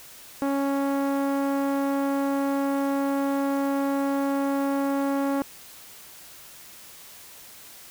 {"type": "tone with low-pass filter", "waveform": "sawtooth", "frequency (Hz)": 277.2, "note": "C#4", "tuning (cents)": 0, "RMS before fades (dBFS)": -25, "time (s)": [0.42, 5.42], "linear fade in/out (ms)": 0, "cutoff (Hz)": 1200, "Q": 0.9, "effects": ["white hiss -46 dBFS RMS until 7.9 s"]}